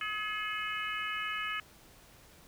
harmonic tone with a mistuned harmonic, 423.9 Hz, G#4, 35 cents sharp, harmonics 3 / 4 / 5 / 6 / 7, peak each -38 / -39 / -40 / -41 / -41 dBFS, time 0.01-1.6 s, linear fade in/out 2 ms, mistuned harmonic 5, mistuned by +24 cents, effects pink hiss -58 dBFS RMS until 2.47 s

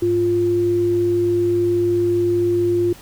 sine tone pair together, 103.83 / 349.2 Hz, G#2 / F4, 0 / 0 cents, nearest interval octave + major sixth, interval 2100 cents, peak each -26 / -15 dBFS, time 0.02-2.93 s, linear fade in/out 5 ms, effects pink hiss -43 dBFS RMS until 3.01 s

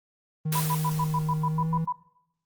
triangle tone with pitch glide, 155.56 to 162.45 Hz, D#3 to E3, 0 to -25 cents, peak -23 dBFS, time 0.45-1.85 s, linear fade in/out 10 ms, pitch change +75 cents, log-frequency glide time 1.49-1.71 s
white noise with exponential decay, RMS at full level -28 dBFS, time 0.52-1.86 s, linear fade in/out 5 ms, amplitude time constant 290 ms
sine tone bursts, 987.8 Hz, B5, in tune, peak -25 dBFS, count 10, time 0.55-1.925 s, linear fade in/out 5 ms, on 52 ms, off 95 ms
effects noise-tail reverb RT60 0.8 s tail -20 dB re dry + Opus 24 kbps

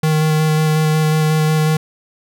square tone with vibrato, 155.56 Hz, D#3, in tune, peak -13 dBFS, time 0.03-1.77 s, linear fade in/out 5 ms, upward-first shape square, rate 5.5 Hz, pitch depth 10 cents each way, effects none

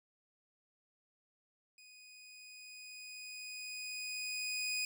20% pulse tone with level ramp, 2489 Hz, D#7, in tune, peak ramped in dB -52 to -29 dBFS, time 1.78-4.85 s, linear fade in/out 2 ms, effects none

